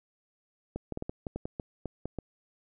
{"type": "clicks", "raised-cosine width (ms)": 2, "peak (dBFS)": -21, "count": 12, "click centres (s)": [0.76, 0.923, 0.974, 1.024, 1.095, 1.268, 1.36, 1.455, 1.598, 1.857, 2.056, 2.187], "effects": []}